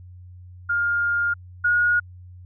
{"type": "tone pair in turn", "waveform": "sine", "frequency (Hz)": [1411, 1442.3], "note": ["F6", "F#6"], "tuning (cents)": [17, -45], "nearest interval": "unison", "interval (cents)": 38, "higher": "second", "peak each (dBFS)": [-19, -16], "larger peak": "second", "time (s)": [[0.69, 1.34], [1.64, 2]], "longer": "first", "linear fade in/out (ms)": 10, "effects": ["added 90 Hz sine -40 dBFS peak until 2.45 s"]}